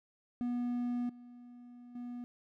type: tone with level steps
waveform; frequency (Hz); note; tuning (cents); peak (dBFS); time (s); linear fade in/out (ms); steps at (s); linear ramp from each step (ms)
triangle; 243.2; B3; -26; -30 / -48 / -38; 0.41-2.24; 0; 1.09 / 1.95; 5
effects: none